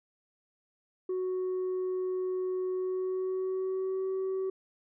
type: tone with pitch glide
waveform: sine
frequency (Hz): 370 to 380.2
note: F#4 to F#4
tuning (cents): 0 to +47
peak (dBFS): -27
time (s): 1.09-4.5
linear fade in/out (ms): 5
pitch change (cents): +47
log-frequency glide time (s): 2.73-4.07
effects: tanh soft clip ceiling -28 dBFS